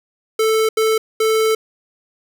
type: tone bursts at uneven times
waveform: square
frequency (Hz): 440.3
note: A4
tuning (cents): +1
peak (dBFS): -14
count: 3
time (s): 0.39-0.69 / 0.77-0.98 / 1.2-1.55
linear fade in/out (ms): 5
effects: none